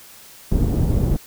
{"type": "low-pass noise", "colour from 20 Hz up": "pink", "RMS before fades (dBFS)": -18, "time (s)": [0.51, 1.17], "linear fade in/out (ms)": 10, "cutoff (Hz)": 280, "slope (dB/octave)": 12, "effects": ["white hiss -44 dBFS RMS until 1.26 s"]}